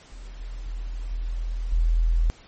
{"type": "tone with level steps", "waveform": "sine", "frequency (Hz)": 41.2, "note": "E1", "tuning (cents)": 0, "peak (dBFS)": [-36, -31, -28, -25, -17], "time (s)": [0.12, 2.3], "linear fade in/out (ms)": 0, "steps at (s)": [0.4, 0.66, 1.11, 1.72], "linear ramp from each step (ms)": 2, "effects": ["pink hiss -51 dBFS RMS until 2.47 s", "MP3 32 kbps"]}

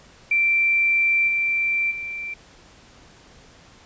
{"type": "tone with level steps", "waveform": "sine", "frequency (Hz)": 2349, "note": "D7", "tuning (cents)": 0, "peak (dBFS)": [-16, -19, -28], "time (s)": [0.31, 2.34], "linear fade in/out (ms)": 5, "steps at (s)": [1.27, 1.9], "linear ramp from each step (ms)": 20, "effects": ["pink hiss -50 dBFS RMS until 3.85 s", "resampled to 16000 Hz"]}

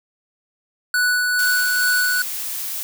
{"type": "tone with tremolo", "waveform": "square", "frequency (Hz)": 1480, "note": "F#6", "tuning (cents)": 0, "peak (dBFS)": -16, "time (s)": [0.94, 2.22], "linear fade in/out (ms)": 2, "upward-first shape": "sine", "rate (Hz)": 2.3, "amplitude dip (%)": 25}
{"type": "noise", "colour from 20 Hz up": "blue", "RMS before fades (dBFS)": -27, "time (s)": [1.39, 2.83], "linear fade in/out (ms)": 0}
{"effects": []}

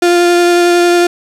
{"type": "tone with vibrato", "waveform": "35% pulse", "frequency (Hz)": 349.2, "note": "F4", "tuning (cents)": 0, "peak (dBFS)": -5, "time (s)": [0.02, 1.07], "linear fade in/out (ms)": 5, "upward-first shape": "sine", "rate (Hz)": 11, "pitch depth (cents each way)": 9, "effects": ["low-pass 10000 Hz 12 dB/octave", "7-bit"]}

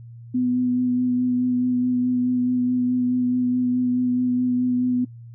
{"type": "tone with vibrato", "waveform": "sine", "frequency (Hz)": 249.3, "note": "B3", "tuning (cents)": 16, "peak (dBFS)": -18, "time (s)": [0.34, 5.05], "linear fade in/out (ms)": 10, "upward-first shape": "sine", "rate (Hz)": 4.7, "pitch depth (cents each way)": 15, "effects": ["noise-tail reverb RT60 0.1 s tail -19 dB re dry", "added 117 Hz sine -38 dBFS peak until 5.34 s"]}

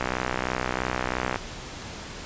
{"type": "click train", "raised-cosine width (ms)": 0.5, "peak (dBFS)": -10, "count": 86, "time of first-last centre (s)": [0.01, 1.359], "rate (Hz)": 63, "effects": ["pink hiss -38 dBFS RMS until 2.25 s", "resampled to 16000 Hz"]}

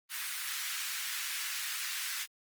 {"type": "high-pass noise", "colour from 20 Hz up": "pink", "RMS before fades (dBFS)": -37, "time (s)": [0.09, 2.27], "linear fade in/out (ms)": 50, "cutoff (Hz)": 1500, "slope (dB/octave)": 24, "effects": ["Opus 24 kbps"]}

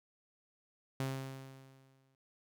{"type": "tone with exponential decay", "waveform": "sawtooth", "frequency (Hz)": 133.7, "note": "C3", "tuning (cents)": 38, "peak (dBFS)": -29, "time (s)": [1, 2.15], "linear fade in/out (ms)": 2, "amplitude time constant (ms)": 250, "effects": []}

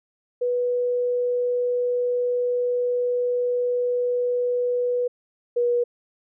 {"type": "tone pair in turn", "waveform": "sine", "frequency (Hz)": [490.7, 482], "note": ["B4", "B4"], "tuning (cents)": [-11, -42], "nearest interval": "unison", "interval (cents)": 31, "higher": "first", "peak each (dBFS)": [-20, -18], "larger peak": "second", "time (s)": [[0.41, 5.08], [5.56, 5.84]], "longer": "first", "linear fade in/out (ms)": 10, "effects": []}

